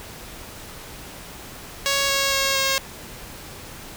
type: tone with pitch steps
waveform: 5% pulse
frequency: 554.4 / 549.6 / 544.9 / 540.2 Hz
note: C#5 / C#5 / C#5 / C#5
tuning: 0 / -15 / -30 / -45 cents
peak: -8 dBFS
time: 1.86-2.78 s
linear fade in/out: 0 ms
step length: 230 ms
effects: pink hiss -39 dBFS RMS until 3.96 s